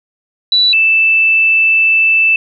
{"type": "tone pair in turn", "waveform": "sine", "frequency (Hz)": [3951, 2643], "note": ["B7", "E7"], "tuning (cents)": [0, 4], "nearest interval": "perfect fifth", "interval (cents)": 696, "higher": "first", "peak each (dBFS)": -7, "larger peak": "neither", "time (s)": [[0.52, 0.73], [0.73, 2.36]], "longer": "second", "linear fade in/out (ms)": 2, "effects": []}